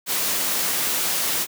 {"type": "noise", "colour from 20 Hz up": "white", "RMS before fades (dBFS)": -23, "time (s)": [0.06, 1.47], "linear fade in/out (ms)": 50, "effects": ["high-pass 150 Hz 12 dB/octave"]}